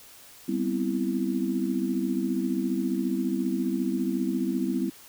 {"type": "chord", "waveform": "sine", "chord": "C major seventh", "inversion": "second", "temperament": "equal", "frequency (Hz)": [196, 246.9, 261.6, 329.6], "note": ["G3", "B3", "C4", "E4"], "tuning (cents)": [0, 0, 0, 0], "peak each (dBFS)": -30, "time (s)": [0.48, 4.9], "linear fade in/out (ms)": 10, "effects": ["white hiss -50 dBFS RMS until 5.08 s"]}